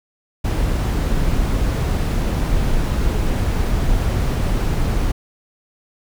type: noise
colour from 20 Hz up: brown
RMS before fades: -18 dBFS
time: 0.44-5.12 s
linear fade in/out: 10 ms
effects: none